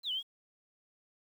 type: exponential two-way sweep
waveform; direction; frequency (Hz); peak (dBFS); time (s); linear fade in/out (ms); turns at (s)
sine; down then up; 4231 to 2945 to 3361; -32; 0.03-0.23; 50; 0.12
effects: 10-bit